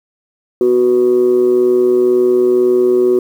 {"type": "tone with amplitude modulation", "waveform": "sine", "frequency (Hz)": 370, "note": "F#4", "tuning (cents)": 0, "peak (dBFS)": -4, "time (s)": [0.61, 3.19], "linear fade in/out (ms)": 2, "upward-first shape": "sine", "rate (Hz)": 122, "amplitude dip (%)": 70, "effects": ["tanh soft clip ceiling -3 dBFS", "7-bit"]}